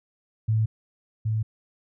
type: tone pair in turn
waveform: sine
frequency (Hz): 110 / 109.54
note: A2 / A2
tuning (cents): 0 / -7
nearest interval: unison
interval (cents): 7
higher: first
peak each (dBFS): -19 / -22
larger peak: first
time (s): 0.48-0.66 / 1.25-1.43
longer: neither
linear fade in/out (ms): 10
effects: none